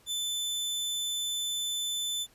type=tone; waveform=sawtooth; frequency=3520 Hz; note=A7; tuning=in tune; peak=-27 dBFS; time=0.06-2.27 s; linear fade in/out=50 ms; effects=pink hiss -62 dBFS RMS until 2.34 s + resampled to 32000 Hz